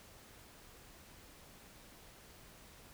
silence, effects pink hiss -58 dBFS RMS until 2.93 s

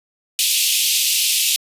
pink high-pass noise, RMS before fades -17 dBFS, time 0.39-1.56 s, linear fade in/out 0 ms, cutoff 2600 Hz, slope 48 dB/octave, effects resampled to 32000 Hz

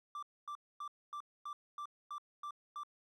triangle tone bursts, 1174.7 Hz, D6, in tune, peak -39 dBFS, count 9, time 0.15-2.834 s, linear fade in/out 2 ms, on 76 ms, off 250 ms, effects none

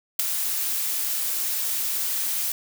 blue noise with ADSR envelope, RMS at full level -17 dBFS, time 0.19-2.52 s, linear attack 6 ms, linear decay 9 ms, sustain -9 dB, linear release 3 ms, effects none

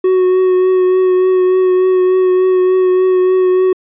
triangle tone with vibrato, 370 Hz, F#4, in tune, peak -6 dBFS, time 0.04-3.73 s, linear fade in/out 5 ms, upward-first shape triangle, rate 3.4 Hz, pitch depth 20 cents each way, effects resampled to 8000 Hz

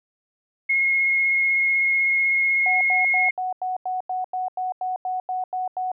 sine tone with vibrato, 2159 Hz, C#7, 46 cents flat, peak -17 dBFS, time 0.69-3.31 s, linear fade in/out 10 ms, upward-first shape triangle, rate 16 Hz, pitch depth 13 cents each way
sine tone bursts, 740 Hz, F#5, in tune, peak -23 dBFS, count 14, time 2.66-5.917 s, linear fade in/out 2 ms, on 150 ms, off 89 ms
effects none

